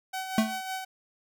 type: tone with tremolo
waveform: sawtooth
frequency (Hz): 757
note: F#5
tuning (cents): +39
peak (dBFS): -27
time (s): 0.13-0.85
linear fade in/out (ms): 10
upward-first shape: sine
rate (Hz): 5.4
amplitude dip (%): 45
type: tone with exponential decay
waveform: square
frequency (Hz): 220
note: A3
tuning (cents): 0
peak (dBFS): -18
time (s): 0.38-0.61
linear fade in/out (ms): 2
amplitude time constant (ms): 50
effects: none